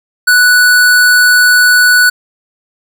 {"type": "tone", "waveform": "square", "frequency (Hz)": 1480, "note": "F#6", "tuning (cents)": 0, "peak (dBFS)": -5, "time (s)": [0.27, 2.1], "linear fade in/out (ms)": 10, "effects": []}